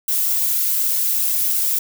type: noise with flanger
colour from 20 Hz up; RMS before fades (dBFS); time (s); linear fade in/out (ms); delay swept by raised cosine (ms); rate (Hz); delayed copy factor
violet; -19; 0.08-1.79; 5; 1.6 to 2.57; 4; -0.6
effects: none